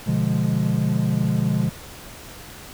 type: chord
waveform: triangle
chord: B diminished seventh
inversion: none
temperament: equal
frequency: 123.47 / 146.83 / 174.61 / 207.7 Hz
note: B2 / D3 / F3 / Ab3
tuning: 0 / 0 / 0 / 0 cents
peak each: -22 dBFS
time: 0.06-1.7 s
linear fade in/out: 20 ms
effects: pink hiss -40 dBFS RMS until 2.73 s